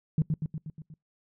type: tone with echo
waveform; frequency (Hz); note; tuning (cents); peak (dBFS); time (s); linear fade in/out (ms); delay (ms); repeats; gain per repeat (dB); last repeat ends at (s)
sine; 155.56; D#3; 0; -19; 0.18-0.22; 2; 120; 6; -4; 0.94
effects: noise-tail reverb RT60 0.2 s tail -26 dB re dry + tanh soft clip ceiling -15 dBFS